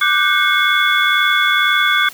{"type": "tone cluster", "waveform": "sine", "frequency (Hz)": [1183, 1483, 1565, 2174, 3428], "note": ["D6", "F#6", "G6", "C#7", "A7"], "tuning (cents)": [12, 4, -3, -34, -46], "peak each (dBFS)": -18, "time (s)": [0.01, 2.09], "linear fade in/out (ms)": 5, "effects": ["white hiss -37 dBFS RMS until 2.13 s"]}